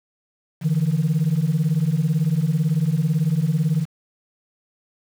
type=beating tone pair; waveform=sine; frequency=146.83 / 164.83 Hz; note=D3 / E3; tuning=0 / 0 cents; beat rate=18 Hz; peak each=-19 / -18 dBFS; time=0.61-3.86 s; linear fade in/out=50 ms; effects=tanh soft clip ceiling -13 dBFS + 7-bit